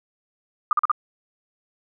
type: tone bursts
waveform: sine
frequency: 1215 Hz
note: D#6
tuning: 42 cents flat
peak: -15 dBFS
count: 4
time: 0.71-0.916 s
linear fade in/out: 2 ms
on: 20 ms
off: 42 ms
effects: none